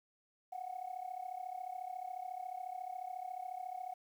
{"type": "tone with amplitude modulation", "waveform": "sine", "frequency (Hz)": 737, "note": "F#5", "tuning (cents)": -7, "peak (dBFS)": -36, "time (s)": [0.52, 3.94], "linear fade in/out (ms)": 10, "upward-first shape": "sine", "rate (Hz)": 34.1, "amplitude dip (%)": 85, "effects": ["tanh soft clip ceiling -34 dBFS", "11-bit"]}